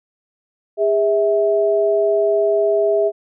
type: tone pair together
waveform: sine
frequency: 407.2 / 651.1 Hz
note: G#4 / E5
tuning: -34 / -22 cents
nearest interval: minor sixth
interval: 812 cents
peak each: -16 dBFS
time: 0.77-3.12 s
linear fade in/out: 50 ms
effects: none